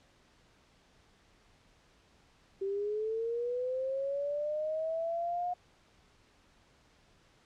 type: linear sweep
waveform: sine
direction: up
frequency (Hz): 385.7 to 720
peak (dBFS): -31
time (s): 2.61-5.54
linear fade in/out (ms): 10
effects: pink hiss -65 dBFS RMS until 7.45 s + low-pass 6000 Hz 12 dB/octave